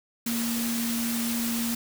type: tone in noise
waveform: sine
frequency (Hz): 233.1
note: A#3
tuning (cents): 0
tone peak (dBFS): -27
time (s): 0.26-1.75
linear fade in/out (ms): 5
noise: white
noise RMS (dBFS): -32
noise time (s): 0.26-1.75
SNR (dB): +2
effects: none